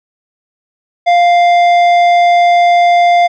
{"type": "tone with tanh clipping", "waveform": "sine", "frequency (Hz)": 698.5, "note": "F5", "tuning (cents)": 0, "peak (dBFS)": -7, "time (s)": [1.06, 3.28], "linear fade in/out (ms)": 20, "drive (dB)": 11, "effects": []}